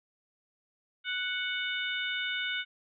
harmonic tone with a mistuned harmonic, 740 Hz, F#5, in tune, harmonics 2 / 3 / 4 / 5, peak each -34 / -36 / -37 / -38 dBFS, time 1.04-2.65 s, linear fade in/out 50 ms, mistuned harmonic 5, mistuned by -35 cents, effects none

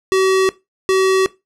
square tone pair in turn, 380 / 380 Hz, F#4 / F#4, +46 / +46 cents, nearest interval unison, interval 0 cents, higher neither, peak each -12 dBFS, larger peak neither, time 0.12-0.49 / 0.89-1.26 s, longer neither, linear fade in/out 0 ms, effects noise-tail reverb RT60 0.2 s tail -18 dB re dry + low-pass 9000 Hz 12 dB/octave

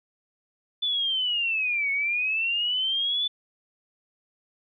sine linear two-way sweep, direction down then up, 3501 to 2199 to 3501 Hz, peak -23 dBFS, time 0.82-3.28 s, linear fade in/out 10 ms, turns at 1.91 s, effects none

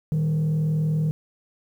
sine tone with frequency modulation, 155.56 Hz, D#3, in tune, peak -17 dBFS, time 0.12-1.11 s, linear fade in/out 0 ms, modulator 40.3 Hz, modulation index 0.35, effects tanh soft clip ceiling -19 dBFS + 9-bit

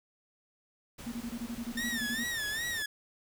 pink noise, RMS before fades -47 dBFS, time 0.98-2.83 s, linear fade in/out 10 ms
sine tone bursts, 235.3 Hz, A#3, 16 cents sharp, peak -34 dBFS, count 14, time 1.06-2.24 s, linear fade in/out 10 ms, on 62 ms, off 24 ms
sawtooth tone with vibrato, 1800 Hz, A6, 39 cents sharp, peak -29 dBFS, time 1.77-2.86 s, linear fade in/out 5 ms, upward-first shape sine, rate 2.5 Hz, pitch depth 120 cents each way
effects none

